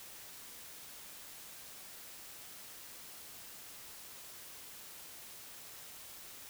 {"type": "silence", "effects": ["white hiss -51 dBFS RMS until 6.49 s"]}